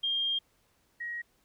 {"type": "tone pair in turn", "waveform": "sine", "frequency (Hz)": [3211, 1894.4], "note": ["G7", "A#6"], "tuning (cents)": [41, 27], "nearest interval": "major sixth", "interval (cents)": 914, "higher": "first", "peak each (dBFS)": [-27, -34], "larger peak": "first", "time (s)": [[0.03, 0.39], [1, 1.22]], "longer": "first", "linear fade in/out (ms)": 10, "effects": ["pink hiss -70 dBFS RMS until 1.44 s"]}